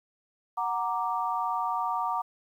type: chord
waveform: sine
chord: Gb augmented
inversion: none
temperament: equal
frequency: 740 / 932.3 / 1174.7 Hz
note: Gb5 / Bb5 / D6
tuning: 0 / 0 / 0 cents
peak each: -32 / -30 / -31 dBFS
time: 0.57-2.22 s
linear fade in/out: 10 ms
effects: 10-bit